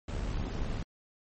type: noise with amplitude modulation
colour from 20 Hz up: brown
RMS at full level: -31 dBFS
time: 0.08-0.83 s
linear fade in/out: 5 ms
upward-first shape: sine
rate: 72.7 Hz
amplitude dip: 50%
effects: MP3 32 kbps